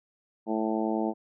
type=harmonic tone; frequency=110 Hz; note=A2; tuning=in tune; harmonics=2 / 3 / 4 / 5 / 6 / 7 / 8; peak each=-30 / -30 / -35 / -37 / -35 / -36 / -37 dBFS; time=0.46-1.14 s; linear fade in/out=50 ms; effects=none